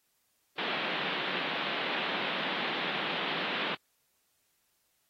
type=band-pass noise; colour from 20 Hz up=white; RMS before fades=-34 dBFS; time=0.58-3.75 s; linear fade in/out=5 ms; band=160 to 3600 Hz; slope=48 dB/octave; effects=white hiss -74 dBFS RMS until 5.09 s + AAC 48 kbps